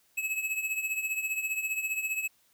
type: tone with tremolo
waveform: square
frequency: 2581 Hz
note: E7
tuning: 37 cents flat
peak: -27 dBFS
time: 0.17-2.28 s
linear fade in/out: 10 ms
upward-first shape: triangle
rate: 15 Hz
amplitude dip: 75%
effects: white hiss -67 dBFS RMS until 2.53 s